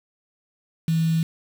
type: tone with quantisation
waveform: sine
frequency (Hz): 162.7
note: E3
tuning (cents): -22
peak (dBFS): -18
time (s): 0.88-1.23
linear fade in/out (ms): 2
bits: 6
effects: none